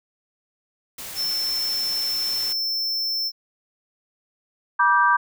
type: noise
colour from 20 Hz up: white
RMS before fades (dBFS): -35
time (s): 0.98-2.53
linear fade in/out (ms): 5
type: tone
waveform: square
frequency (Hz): 5340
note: E8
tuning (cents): +22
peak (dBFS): -23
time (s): 1.15-3.32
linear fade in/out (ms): 50
type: chord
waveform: sine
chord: G major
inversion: first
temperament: equal with one note detuned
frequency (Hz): 965.8 / 1174.7 / 1568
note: B5 / D6 / G6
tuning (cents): -39 / 0 / 0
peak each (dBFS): -19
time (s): 4.79-5.17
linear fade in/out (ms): 10
effects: none